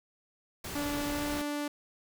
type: noise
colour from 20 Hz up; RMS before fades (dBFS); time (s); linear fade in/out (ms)
pink; -39; 0.64-1.42; 5
type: tone with pitch glide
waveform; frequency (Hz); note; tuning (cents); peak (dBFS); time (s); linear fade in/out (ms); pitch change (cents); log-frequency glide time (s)
sawtooth; 290 to 292.5; D4 to D4; -22 to -7; -28; 0.75-1.68; 5; +15; 1.06-1.22
effects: none